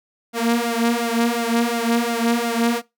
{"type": "tone with flanger", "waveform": "sawtooth", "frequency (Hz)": 233.8, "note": "A#3", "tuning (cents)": 5, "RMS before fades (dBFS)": -20, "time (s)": [0.33, 2.82], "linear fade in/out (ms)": 50, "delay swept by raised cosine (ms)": [1.4, 4.3], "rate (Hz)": 2.8, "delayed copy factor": 0.85, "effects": ["noise-tail reverb RT60 0.2 s tail -21 dB re dry"]}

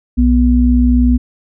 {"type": "tone pair together", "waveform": "sine", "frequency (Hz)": [61.42, 245.7], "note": ["B1", "B3"], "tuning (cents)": [-9, -9], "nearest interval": "2 octaves", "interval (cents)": 2400, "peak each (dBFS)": -10, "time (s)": [0.17, 1.18], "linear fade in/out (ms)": 20, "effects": []}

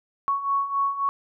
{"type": "beating tone pair", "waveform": "sine", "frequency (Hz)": [1108.7, 1112.4], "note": ["C#6", "C#6"], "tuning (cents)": [0, 6], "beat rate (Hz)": 3.7, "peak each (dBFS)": [-28, -23], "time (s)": [0.28, 1.09], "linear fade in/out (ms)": 0, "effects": []}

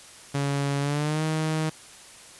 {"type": "tone with pitch glide", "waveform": "sawtooth", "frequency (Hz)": [140.8, 157.13], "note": ["C#3", "D#3"], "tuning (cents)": [27, 17], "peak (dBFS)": -20, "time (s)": [0.34, 1.7], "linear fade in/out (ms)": 10, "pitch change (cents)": 190, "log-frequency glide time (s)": [0.8, 1.23], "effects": ["white hiss -47 dBFS RMS until 2.39 s", "resampled to 24000 Hz"]}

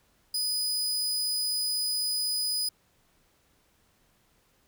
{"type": "tone", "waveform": "sawtooth", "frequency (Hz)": 4978, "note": "D#8", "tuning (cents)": 0, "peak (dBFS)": -24, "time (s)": [0.34, 2.69], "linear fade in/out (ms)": 5, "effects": ["pink hiss -67 dBFS RMS until 4.67 s"]}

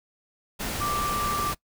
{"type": "tone in noise", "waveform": "sine", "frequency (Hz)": 1174.7, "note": "D6", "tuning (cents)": 0, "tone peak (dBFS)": -26, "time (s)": [0.8, 1.53], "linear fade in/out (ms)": 20, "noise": "pink", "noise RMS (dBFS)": -31, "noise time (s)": [0.59, 1.55], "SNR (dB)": 2, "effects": ["noise-tail reverb RT60 0.1 s tail -22 dB re dry"]}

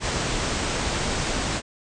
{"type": "low-pass noise", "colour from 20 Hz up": "pink", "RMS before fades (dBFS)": -26, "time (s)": [0, 1.62], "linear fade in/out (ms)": 50, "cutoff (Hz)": 8600, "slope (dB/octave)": 96, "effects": []}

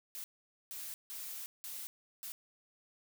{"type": "noise bursts at uneven times", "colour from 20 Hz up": "blue", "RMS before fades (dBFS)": -44, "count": 5, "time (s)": [[0.15, 0.24], [0.71, 0.94], [1.1, 1.46], [1.64, 1.87], [2.23, 2.32]], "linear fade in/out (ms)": 0, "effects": []}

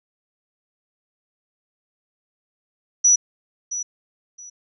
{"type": "tone with echo", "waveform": "sine", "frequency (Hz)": 5890, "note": "F#8", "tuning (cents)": -9, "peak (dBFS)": -11, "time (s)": [3.04, 3.16], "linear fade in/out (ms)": 10, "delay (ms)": 670, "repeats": 2, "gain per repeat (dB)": -13, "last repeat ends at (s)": 4.5, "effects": []}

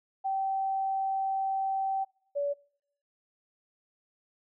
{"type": "tone pair in turn", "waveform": "sine", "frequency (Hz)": [774, 571.5], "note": ["G5", "D5"], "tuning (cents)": [-22, -47], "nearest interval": "perfect fourth", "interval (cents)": 525, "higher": "first", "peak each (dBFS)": -27, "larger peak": "neither", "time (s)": [[0.24, 2.05], [2.35, 2.54]], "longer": "first", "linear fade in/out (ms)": 20, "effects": ["noise-tail reverb RT60 0.7 s tail -25 dB re dry"]}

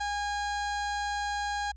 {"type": "tone", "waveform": "30% pulse", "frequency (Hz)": 818, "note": "G#5", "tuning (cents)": -26, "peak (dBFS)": -27, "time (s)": [0, 1.72], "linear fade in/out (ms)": 10, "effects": ["added 60 Hz sine -45 dBFS peak until 1.76 s", "resampled to 16000 Hz"]}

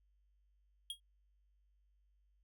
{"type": "tone with exponential decay", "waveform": "square", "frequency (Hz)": 3272, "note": "G#7", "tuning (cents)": -26, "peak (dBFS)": -37, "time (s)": [0.9, 1], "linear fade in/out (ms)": 2, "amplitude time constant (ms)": 20, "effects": ["added 50 Hz sine -70 dBFS peak until 2.43 s"]}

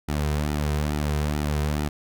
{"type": "tone with flanger", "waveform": "sawtooth", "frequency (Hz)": 74.4, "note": "D2", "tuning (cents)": 23, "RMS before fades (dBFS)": -25, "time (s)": [0.08, 1.89], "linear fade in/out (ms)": 10, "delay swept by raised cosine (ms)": [1.8, 3.6], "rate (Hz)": 2.3, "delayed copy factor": -0.6, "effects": []}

